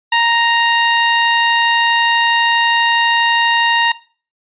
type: tone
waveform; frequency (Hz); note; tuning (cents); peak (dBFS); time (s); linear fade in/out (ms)
15% pulse; 932.3; A#5; 0; -4; 0.12-3.92; 5
effects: noise-tail reverb RT60 0.4 s tail -19 dB re dry + resampled to 8000 Hz